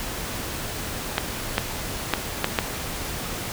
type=clicks; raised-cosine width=0.3 ms; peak=-3 dBFS; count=5; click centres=1.181 / 1.581 / 2.137 / 2.444 / 2.588 s; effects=pink hiss -31 dBFS RMS until 3.52 s